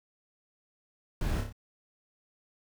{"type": "noise with echo", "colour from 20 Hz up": "brown", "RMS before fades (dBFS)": -30, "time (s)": [1.21, 1.41], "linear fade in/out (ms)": 2, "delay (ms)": 29, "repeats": 4, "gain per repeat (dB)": -4, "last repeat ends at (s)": 1.526, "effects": []}